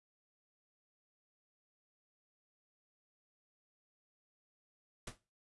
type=noise with exponential decay; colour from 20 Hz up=pink; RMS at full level=-39 dBFS; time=5.07-5.18 s; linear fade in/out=5 ms; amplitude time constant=23 ms; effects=noise-tail reverb RT60 0.3 s tail -17 dB re dry + resampled to 24000 Hz